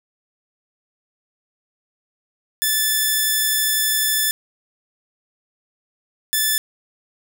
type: tone pair in turn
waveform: 5% pulse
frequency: 1746 / 1746 Hz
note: A6 / A6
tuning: -14 / -14 cents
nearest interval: unison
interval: 0 cents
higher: neither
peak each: -6 dBFS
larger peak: neither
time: 2.62-4.31 / 6.33-6.58 s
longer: first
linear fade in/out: 0 ms
effects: none